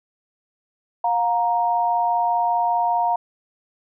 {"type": "tone pair together", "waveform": "sine", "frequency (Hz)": [710, 935], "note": ["F5", "A#5"], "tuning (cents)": [28, 5], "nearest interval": "perfect fourth", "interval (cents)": 477, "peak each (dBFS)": -20, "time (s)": [1.04, 3.16], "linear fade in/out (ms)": 5, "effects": []}